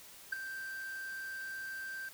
triangle tone with ADSR envelope, 1568 Hz, G6, in tune, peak -27 dBFS, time 0.32-2.09 s, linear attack 8 ms, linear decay 9 ms, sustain -11 dB, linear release 7 ms, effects white hiss -54 dBFS RMS until 2.13 s

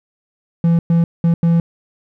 triangle tone bursts at uneven times, 168.1 Hz, E3, 34 cents sharp, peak -8 dBFS, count 4, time 0.64-0.79 / 0.9-1.04 / 1.24-1.34 / 1.43-1.6 s, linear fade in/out 2 ms, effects none

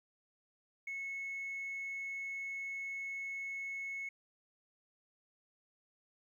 sine tone, 2194 Hz, C#7, 18 cents flat, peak -37 dBFS, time 0.87-4.09 s, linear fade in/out 5 ms, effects tanh soft clip ceiling -36 dBFS + 12-bit

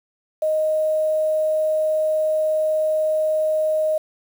sine tone with quantisation, 622.3 Hz, D#5, in tune, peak -17 dBFS, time 0.42-3.98 s, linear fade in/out 5 ms, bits 7, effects none

